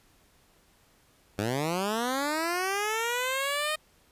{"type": "linear sweep", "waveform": "10% pulse", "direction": "up", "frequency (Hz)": [96.2, 622.3], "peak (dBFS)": -19, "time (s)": [1.38, 3.76], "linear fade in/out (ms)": 10, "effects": ["pink hiss -63 dBFS RMS until 4.11 s", "resampled to 32000 Hz"]}